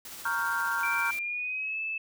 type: noise with tremolo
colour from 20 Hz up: white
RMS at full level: -42 dBFS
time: 0.05-1.19 s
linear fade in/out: 2 ms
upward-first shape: sine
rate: 15 Hz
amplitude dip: 25%
type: chord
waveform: sine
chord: G half-diminished seventh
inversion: first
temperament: equal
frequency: 932.3 / 1108.7 / 1396.9 / 1568 Hz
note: Bb5 / Db6 / F6 / G6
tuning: 0 / 0 / 0 / 0 cents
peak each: -33 / -36 / -30 / -32 dBFS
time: 0.25-1.11 s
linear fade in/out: 5 ms
type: tone with pitch glide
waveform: sine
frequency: 2349 to 2621 Hz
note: D7 to E7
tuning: 0 to -11 cents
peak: -30 dBFS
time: 0.83-1.98 s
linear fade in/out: 5 ms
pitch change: +189 cents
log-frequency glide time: 1.09-1.8 s
effects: none